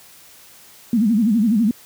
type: tone with vibrato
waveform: sine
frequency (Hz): 220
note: A3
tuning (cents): 0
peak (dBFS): -13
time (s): 0.93-1.71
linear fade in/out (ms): 2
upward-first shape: sine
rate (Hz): 12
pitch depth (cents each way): 170
effects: white hiss -46 dBFS RMS until 1.85 s + high-pass 60 Hz 12 dB/octave